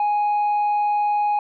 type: tone with tanh clipping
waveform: sine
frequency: 830.6 Hz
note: G#5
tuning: in tune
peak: -18 dBFS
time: 0-1.39 s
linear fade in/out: 2 ms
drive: 2 dB
effects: none